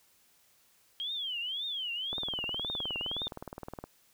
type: tone with vibrato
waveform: sine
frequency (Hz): 3184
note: G7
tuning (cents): +26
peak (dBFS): -33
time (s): 1-3.28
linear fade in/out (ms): 0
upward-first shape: triangle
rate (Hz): 1.9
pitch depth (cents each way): 270
type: click train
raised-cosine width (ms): 1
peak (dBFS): -26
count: 34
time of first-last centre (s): 2.13-3.84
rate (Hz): 19.3
effects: white hiss -66 dBFS RMS until 4.13 s